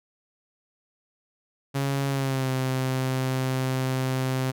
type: tone with pitch glide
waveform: sawtooth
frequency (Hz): 138 to 130.56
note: C#3 to C3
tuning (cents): -7 to -3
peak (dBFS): -20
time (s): 1.74-4.52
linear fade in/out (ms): 20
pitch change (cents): -96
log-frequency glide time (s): 2.09-2.5
effects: none